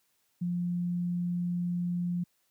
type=tone; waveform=sine; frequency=175.6 Hz; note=F3; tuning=10 cents sharp; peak=-28 dBFS; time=0.41-2.24 s; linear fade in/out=10 ms; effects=white hiss -73 dBFS RMS until 2.5 s + high-pass 60 Hz 12 dB/octave